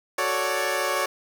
15% pulse chord, D major seventh, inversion first, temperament equal, 370 / 440 / 554.4 / 587.3 Hz, F#4 / A4 / C#5 / D5, 0 / 0 / 0 / 0 cents, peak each -24 / -25 / -20 / -23 dBFS, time 0.18-1.06 s, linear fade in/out 5 ms, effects 7-bit

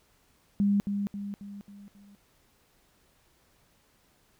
sine tone with echo, 201.6 Hz, G3, 49 cents sharp, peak -21 dBFS, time 0.6-0.8 s, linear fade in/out 0 ms, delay 270 ms, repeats 5, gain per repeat -6 dB, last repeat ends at 2.15 s, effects pink hiss -66 dBFS RMS until 4.39 s

